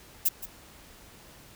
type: noise with echo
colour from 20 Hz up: violet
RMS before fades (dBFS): -23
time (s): 0.25-0.29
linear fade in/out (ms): 10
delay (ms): 170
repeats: 1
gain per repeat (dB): -14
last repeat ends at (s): 0.46
effects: pink hiss -52 dBFS RMS until 1.55 s